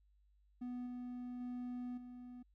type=tone with level steps; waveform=triangle; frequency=246.9 Hz; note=B3; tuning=in tune; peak=-39 / -41 / -39 / -47 dBFS; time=0.61-2.43 s; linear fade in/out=10 ms; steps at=0.86 / 1.4 / 1.97 s; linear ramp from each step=10 ms; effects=added 50 Hz sine -68 dBFS peak until 2.54 s